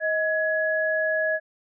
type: tone pair together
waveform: sine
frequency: 631 / 1681 Hz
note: D#5 / G#6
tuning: +24 / +20 cents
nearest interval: octave + perfect fourth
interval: 1696 cents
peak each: -24 dBFS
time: 0-1.4 s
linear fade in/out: 50 ms
effects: none

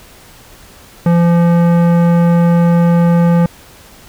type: tone with tanh clipping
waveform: sine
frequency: 171.1 Hz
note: F3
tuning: 35 cents flat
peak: -9 dBFS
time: 1.06-3.46 s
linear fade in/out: 2 ms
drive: 16 dB
effects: pink hiss -40 dBFS RMS until 4.08 s

